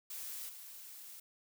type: noise with level steps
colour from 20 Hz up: blue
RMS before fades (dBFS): -44 / -51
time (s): 0.1-1.2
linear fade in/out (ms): 5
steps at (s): 0.48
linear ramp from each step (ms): 20
effects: none